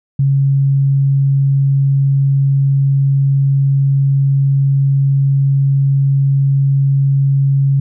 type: tone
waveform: sine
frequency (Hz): 137.7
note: C#3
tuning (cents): -11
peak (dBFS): -9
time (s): 0.19-7.8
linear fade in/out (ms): 5
effects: none